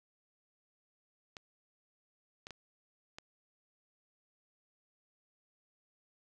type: clicks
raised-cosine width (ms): 0.2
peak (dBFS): -28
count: 4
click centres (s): 1.368 / 2.469 / 2.507 / 3.185
effects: none